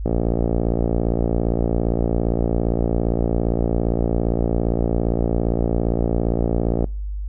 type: click train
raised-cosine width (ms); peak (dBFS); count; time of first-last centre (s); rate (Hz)
2; -7; 391; 0.06-6.843; 57.5
effects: noise-tail reverb RT60 0.4 s tail -26 dB re dry + added 50 Hz sine -24 dBFS peak until 7.28 s